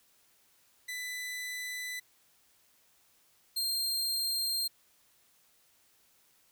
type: tone pair in turn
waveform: sawtooth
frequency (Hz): 1995 / 4191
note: B6 / C8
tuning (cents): +17 / +2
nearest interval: octave + minor second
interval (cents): 1285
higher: second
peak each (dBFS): -33 / -27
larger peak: second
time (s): 0.88-2 / 3.56-4.68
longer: neither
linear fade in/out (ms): 10
effects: white hiss -67 dBFS RMS until 6.51 s

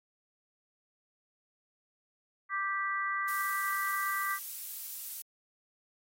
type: harmonic tone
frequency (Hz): 392.6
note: G4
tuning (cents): +3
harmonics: 3 / 4 / 5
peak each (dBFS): -33 / -37 / -35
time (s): 2.49-4.39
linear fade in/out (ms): 50
type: noise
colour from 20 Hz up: violet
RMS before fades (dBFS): -39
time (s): 3.28-5.22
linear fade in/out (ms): 2
effects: AAC 48 kbps

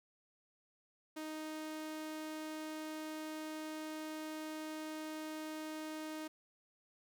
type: tone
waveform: sawtooth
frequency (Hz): 311.1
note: D#4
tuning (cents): 0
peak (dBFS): -38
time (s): 1.16-6.28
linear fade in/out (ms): 10
effects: none

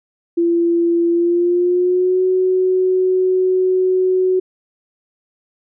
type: tone with pitch glide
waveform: sine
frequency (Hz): 340.4 to 371.2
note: F4 to F#4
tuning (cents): -44 to +6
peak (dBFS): -12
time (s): 0.37-4.4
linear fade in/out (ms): 10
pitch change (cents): +150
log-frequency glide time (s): 1.1-2.23
effects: none

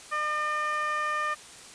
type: tone with band-pass filter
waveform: 15% pulse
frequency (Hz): 604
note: D5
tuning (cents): +48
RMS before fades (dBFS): -29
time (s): 0.11-1.35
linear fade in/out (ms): 20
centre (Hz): 1400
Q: 2.4
effects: white hiss -47 dBFS RMS until 1.74 s + resampled to 22050 Hz

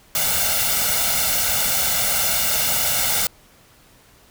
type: noise with comb filter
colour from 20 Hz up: white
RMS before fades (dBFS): -20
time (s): 0.15-3.27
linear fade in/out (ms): 2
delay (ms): 1.4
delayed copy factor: +0.8
effects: pink hiss -52 dBFS RMS until 4.3 s

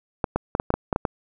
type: clicks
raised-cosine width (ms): 1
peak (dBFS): -7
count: 9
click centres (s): 0.242 / 0.36 / 0.551 / 0.599 / 0.704 / 0.74 / 0.928 / 0.961 / 1.052
effects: none

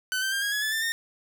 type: tone with pitch steps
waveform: sawtooth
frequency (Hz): 1513 / 1554.6 / 1597.4 / 1641.4 / 1686.6 / 1733 / 1780.7 / 1829.7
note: F#6 / G6 / G6 / G#6 / G#6 / A6 / A6 / A#6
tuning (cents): +38 / -15 / +32 / -21 / +26 / -27 / +20 / -33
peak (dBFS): -22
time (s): 0.12-0.92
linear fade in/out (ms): 0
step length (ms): 100
effects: none

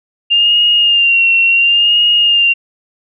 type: tone with vibrato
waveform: sine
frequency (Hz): 2794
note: F7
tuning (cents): 0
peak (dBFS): -7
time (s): 0.3-2.54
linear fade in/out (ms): 20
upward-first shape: sine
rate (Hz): 0.71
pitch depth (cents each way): 44
effects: none

